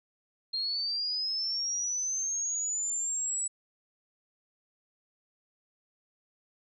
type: linear sweep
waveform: sine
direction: up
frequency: 4186 to 7902 Hz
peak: -29 dBFS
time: 0.53-3.48 s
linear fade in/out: 10 ms
effects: none